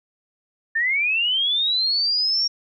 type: linear sweep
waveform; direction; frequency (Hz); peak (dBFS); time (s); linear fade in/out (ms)
sine; up; 1760 to 5588; -18; 0.75-2.48; 10
effects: none